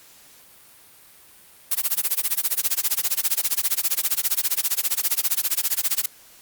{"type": "noise with tremolo", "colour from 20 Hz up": "blue", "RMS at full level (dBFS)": -19, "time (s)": [1.71, 6.06], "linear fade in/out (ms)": 5, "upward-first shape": "sine", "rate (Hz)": 15, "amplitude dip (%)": 100, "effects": ["white hiss -50 dBFS RMS until 6.41 s", "Opus 48 kbps"]}